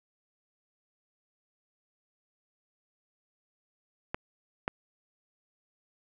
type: clicks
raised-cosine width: 0.5 ms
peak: -16 / -14 dBFS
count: 2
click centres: 4.145 / 4.679 s
effects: none